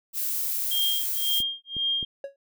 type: noise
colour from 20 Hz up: violet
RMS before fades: -28 dBFS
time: 0.13-1.43 s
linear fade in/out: 50 ms
type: tone with tremolo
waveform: sine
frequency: 3214 Hz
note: G7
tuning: 43 cents sharp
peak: -22 dBFS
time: 0.71-2.05 s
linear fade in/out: 5 ms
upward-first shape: sine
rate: 1.9 Hz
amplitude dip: 100%
type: clicks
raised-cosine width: 3 ms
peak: -27 dBFS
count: 3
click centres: 1.403 / 1.767 / 2.028 s
type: tone with exponential decay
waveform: triangle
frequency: 554.4 Hz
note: C#5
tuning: in tune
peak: -26 dBFS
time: 2.24-2.36 s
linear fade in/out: 2 ms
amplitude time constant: 26 ms
effects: none